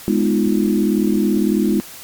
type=chord; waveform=sine; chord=F half-diminished seventh; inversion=first; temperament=equal with one note detuned; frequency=207.7 / 247.9 / 311.1 / 349.2 Hz; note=Ab3 / Cb4 / Eb4 / F4; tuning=0 / +7 / 0 / 0 cents; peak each=-17 / -21 / -20 / -21 dBFS; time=0.08-1.8 s; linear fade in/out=0 ms; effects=white hiss -37 dBFS RMS until 2.03 s + Opus 48 kbps